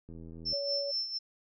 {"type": "click train", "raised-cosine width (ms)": 3, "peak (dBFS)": -35, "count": 37, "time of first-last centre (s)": [0.09, 0.528], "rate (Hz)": 82.2}
{"type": "tone with tremolo", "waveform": "sine", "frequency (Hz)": 5340, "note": "E8", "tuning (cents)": 22, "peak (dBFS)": -29, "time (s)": [0.45, 1.19], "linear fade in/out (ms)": 20, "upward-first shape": "sine", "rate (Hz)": 4.3, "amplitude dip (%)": 65}
{"type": "tone", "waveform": "sine", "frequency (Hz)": 564, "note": "C#5", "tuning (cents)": 30, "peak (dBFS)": -33, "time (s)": [0.52, 0.92], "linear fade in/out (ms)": 20}
{"effects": []}